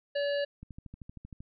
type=harmonic tone; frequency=571 Hz; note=D5; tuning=49 cents flat; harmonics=1 / 3 / 5 / 7 / 8; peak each=-28 / -38 / -42 / -45 / -46 dBFS; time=0.15-0.45 s; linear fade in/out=10 ms
type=click train; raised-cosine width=5 ms; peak=-32 dBFS; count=11; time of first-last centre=0.63-1.405 s; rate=12.9 Hz
effects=none